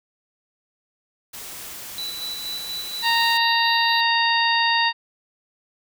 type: noise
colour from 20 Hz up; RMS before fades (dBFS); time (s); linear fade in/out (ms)
white; -36; 1.33-3.38; 10
type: tone with tremolo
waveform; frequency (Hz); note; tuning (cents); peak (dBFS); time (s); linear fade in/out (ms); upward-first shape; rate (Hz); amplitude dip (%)
triangle; 3964; B7; +6; -26; 1.98-4.01; 2; square; 4.2; 35
type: harmonic tone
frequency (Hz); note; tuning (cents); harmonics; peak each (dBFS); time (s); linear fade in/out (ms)
927; A#5; -10; 1 / 2 / 3 / 4 / 5; -21 / -22 / -25 / -25 / -26; 3.02-4.93; 50
effects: none